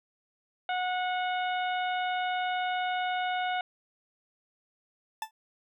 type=harmonic tone; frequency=731 Hz; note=F#5; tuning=21 cents flat; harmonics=1 / 2 / 3 / 4 / 5; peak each=-29 / -35 / -39 / -41 / -43 dBFS; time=0.69-3.61 s; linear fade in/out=2 ms
type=tone with exponential decay; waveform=40% pulse; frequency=880 Hz; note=A5; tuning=in tune; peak=-27 dBFS; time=5.22-5.31 s; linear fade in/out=2 ms; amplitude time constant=18 ms
effects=none